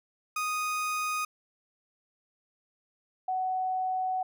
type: tone pair in turn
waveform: 30% pulse / sine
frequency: 1243 / 746.6 Hz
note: D#6 / F#5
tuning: -2 / +15 cents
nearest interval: major sixth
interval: 883 cents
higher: first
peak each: -26 / -27 dBFS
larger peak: first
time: 0.36-1.25 / 3.28-4.23 s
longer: second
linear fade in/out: 5 ms
effects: none